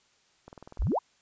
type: click train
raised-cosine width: 1 ms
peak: -31 dBFS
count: 10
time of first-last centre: 0.48-0.919 s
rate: 20.5 Hz
type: exponential sweep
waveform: sine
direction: up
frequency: 32 to 1100 Hz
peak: -24 dBFS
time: 0.79-0.99 s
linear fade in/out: 10 ms
effects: white hiss -66 dBFS RMS until 1.21 s + resampled to 16000 Hz